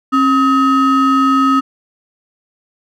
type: ring-modulated tone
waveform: triangle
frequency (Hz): 770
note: G5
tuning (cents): -31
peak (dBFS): -4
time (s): 0.12-1.61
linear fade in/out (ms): 20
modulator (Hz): 500
effects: none